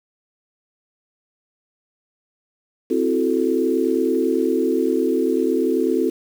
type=chord; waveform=sine; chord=F# half-diminished seventh; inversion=second; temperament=equal; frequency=261.6 / 329.6 / 370 / 440 Hz; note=C4 / E4 / F#4 / A4; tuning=0 / 0 / 0 / 0 cents; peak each=-22 dBFS; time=2.9-6.1 s; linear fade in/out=10 ms; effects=7-bit